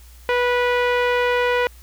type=tone with low-pass filter; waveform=sawtooth; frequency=490 Hz; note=B4; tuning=14 cents flat; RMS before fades=-19 dBFS; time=0.29-1.67 s; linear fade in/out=0 ms; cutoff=2400 Hz; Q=1.6; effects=added 60 Hz sine -42 dBFS peak until 1.82 s + white hiss -51 dBFS RMS until 1.82 s